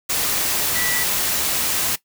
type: tone in noise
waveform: sine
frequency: 1961 Hz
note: B6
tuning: 13 cents flat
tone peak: -24 dBFS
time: 0.75-1.04 s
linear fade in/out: 10 ms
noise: white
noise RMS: -21 dBFS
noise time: 0.09-1.96 s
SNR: -6 dB
effects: noise-tail reverb RT60 0.1 s tail -17 dB re dry